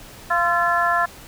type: harmonic tone with a mistuned harmonic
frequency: 346.1 Hz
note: F4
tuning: 16 cents flat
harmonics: 2 / 3 / 4 / 5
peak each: -22 / -22 / -22 / -22 dBFS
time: 0.3-1.06 s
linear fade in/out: 10 ms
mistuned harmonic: 4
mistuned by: -35 cents
effects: pink hiss -42 dBFS RMS until 1.27 s